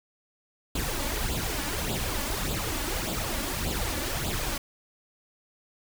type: noise with flanger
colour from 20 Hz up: pink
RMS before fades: -30 dBFS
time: 0.75-4.58 s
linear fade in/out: 5 ms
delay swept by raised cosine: 0.25 to 3.55 ms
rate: 1.7 Hz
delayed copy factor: +0.65
effects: none